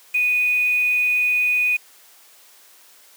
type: tone with quantisation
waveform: sine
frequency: 2477 Hz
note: D#7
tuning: 8 cents flat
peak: -16 dBFS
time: 0.14-1.77 s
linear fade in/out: 10 ms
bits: 6
effects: white hiss -50 dBFS RMS until 3.16 s + high-pass 400 Hz 12 dB/octave